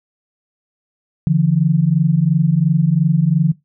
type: tone pair together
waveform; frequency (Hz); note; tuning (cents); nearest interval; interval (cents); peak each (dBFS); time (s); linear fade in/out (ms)
sine; 146.12 / 169; D3 / E3; -8 / +43; minor third; 251; -14; 1.27-3.52; 0
effects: noise-tail reverb RT60 0.2 s tail -21 dB re dry